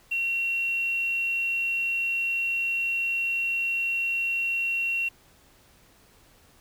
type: tone with quantisation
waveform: sine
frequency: 2734 Hz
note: F7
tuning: 37 cents flat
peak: -24 dBFS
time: 0.11-5.09 s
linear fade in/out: 10 ms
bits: 8
effects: pink hiss -58 dBFS RMS until 6.6 s